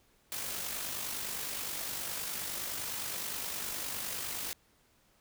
white noise with amplitude modulation, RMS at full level -36 dBFS, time 0.32-4.53 s, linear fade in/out 0 ms, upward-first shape sine, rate 49.7 Hz, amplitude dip 40%, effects pink hiss -68 dBFS RMS until 5.2 s

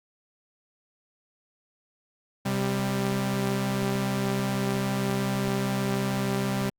sawtooth tone pair together, 130.5 / 196.97 Hz, C3 / G3, -4 / +9 cents, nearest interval perfect fifth, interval 713 cents, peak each -25 / -23 dBFS, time 2.45-6.7 s, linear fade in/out 10 ms, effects Opus 48 kbps

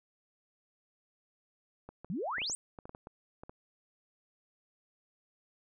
clicks, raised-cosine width 1 ms, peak -32 dBFS, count 12, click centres 1.89 / 2.046 / 2.383 / 2.418 / 2.498 / 2.788 / 2.855 / 2.894 / 2.949 / 3.071 / 3.435 / 3.495 s
sine exponential sweep, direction up, 155.56 to 8870 Hz, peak -33 dBFS, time 2.1-2.55 s, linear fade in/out 0 ms
effects none

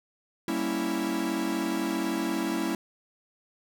45% pulse chord, G diminished seventh, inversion none, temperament equal, 196 / 233.1 / 277.2 / 329.6 Hz, G3 / Bb3 / Db4 / Fb4, 0 / 0 / 0 / 0 cents, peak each -35 / -34 / -33 / -30 dBFS, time 0.48-2.75 s, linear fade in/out 2 ms, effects none

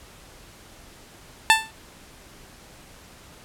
15% pulse tone with exponential decay, 885 Hz, A5, 10 cents sharp, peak -3 dBFS, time 1.5-1.71 s, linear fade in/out 0 ms, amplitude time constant 45 ms, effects pink hiss -48 dBFS RMS until 3.44 s + low-pass 12000 Hz 12 dB/octave

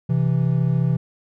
triangle tone pair together, 130.81 / 165.1 Hz, C3 / E3, 0 / +3 cents, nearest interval major third, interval 403 cents, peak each -17 / -18 dBFS, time 0.09-0.97 s, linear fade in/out 10 ms, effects none

